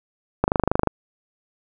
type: click train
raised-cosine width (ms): 1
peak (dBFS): -3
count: 12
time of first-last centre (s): 0.44-0.873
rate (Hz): 25.4
effects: none